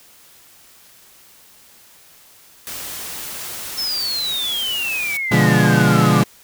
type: noise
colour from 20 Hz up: white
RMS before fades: -30 dBFS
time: 2.67-5.17 s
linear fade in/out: 0 ms
type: exponential sweep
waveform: sine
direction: down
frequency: 5360 to 1151 Hz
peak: -20 dBFS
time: 3.77-6.22 s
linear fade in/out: 20 ms
type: chord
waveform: 35% pulse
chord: B diminished seventh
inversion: none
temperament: equal with one note detuned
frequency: 123.47 / 146.83 / 174.61 / 208.6 Hz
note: B2 / D3 / F3 / Ab3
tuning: 0 / 0 / 0 / +8 cents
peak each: -16 dBFS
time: 5.31-6.24 s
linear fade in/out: 10 ms
effects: white hiss -48 dBFS RMS until 6.43 s